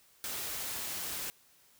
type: noise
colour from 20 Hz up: white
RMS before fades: -38 dBFS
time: 0.24-1.3 s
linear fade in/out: 0 ms
effects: white hiss -64 dBFS RMS until 1.79 s